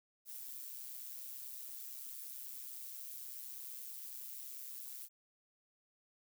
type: noise with amplitude modulation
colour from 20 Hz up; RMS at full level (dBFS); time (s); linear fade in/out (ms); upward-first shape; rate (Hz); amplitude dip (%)
violet; -45; 0.25-5.09; 50; sine; 129; 60
effects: none